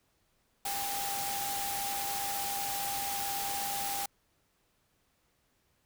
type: tone in noise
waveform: sine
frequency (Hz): 799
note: G5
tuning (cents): +33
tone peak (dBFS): -36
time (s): 0.65-4.06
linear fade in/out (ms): 5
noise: white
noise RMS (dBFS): -36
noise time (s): 0.65-4.06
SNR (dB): -3
effects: pink hiss -73 dBFS RMS until 5.85 s